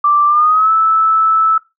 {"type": "tone with pitch glide", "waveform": "sine", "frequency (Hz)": [1174.7, 1311], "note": ["D6", "E6"], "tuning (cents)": [0, -10], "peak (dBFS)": -8, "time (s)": [0.04, 1.58], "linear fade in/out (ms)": 5, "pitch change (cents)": 190, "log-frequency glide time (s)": [0.27, 0.71], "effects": ["noise-tail reverb RT60 0.2 s tail -19 dB re dry"]}